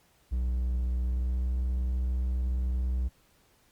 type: tone with pitch glide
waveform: triangle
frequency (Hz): 61.74 to 62.78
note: B1 to B1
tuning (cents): 0 to +29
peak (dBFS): -24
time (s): 0.31-3.09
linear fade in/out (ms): 20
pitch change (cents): +29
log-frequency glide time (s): 1.04-1.49
effects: pink hiss -65 dBFS RMS until 3.71 s + Opus 48 kbps